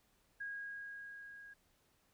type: tone with level ramp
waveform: sine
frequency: 1639 Hz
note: G#6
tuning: 23 cents flat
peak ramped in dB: -40 to -52 dBFS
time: 0.4-1.54 s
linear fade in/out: 10 ms
effects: pink hiss -74 dBFS RMS until 2.13 s